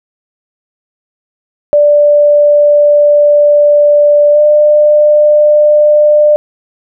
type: tone with pitch glide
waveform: sine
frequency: 587.3 to 597.9 Hz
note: D5 to D5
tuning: 0 to +31 cents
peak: -3 dBFS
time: 1.73-6.36 s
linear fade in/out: 0 ms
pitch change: +31 cents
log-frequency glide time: 4.32-4.39 s
effects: none